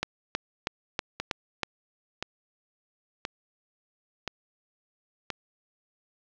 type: two click trains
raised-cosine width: 0.2 ms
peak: -9 / -13 dBFS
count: 6 / 5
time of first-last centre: 0.03-1.633 / 1.2-5.303 s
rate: 3.12 / 0.975 Hz
effects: low-pass 5000 Hz 12 dB/octave + 8-bit